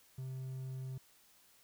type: tone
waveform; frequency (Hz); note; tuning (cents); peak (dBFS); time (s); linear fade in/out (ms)
triangle; 130.81; C3; 0; -38; 0.18-0.98; 5
effects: white hiss -66 dBFS RMS until 1.63 s